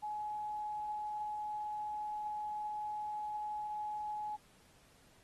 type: tone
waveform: sine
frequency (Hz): 844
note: G#5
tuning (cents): +28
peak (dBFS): -37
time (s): 0.02-4.37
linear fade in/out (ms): 20
effects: pink hiss -66 dBFS RMS until 5.23 s + AAC 32 kbps